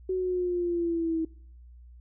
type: linear sweep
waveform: sine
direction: down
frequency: 374.4 to 321.2 Hz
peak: -25 dBFS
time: 0.09-1.25 s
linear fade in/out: 5 ms
effects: noise-tail reverb RT60 0.6 s tail -24 dB re dry + added 60 Hz sine -47 dBFS peak until 2 s